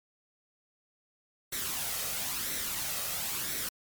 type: noise with flanger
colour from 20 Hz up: white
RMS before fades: -34 dBFS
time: 1.52-3.69 s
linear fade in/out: 5 ms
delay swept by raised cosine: 0.51 to 1.61 ms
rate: 0.99 Hz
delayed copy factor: +0.5
effects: MP3 96 kbps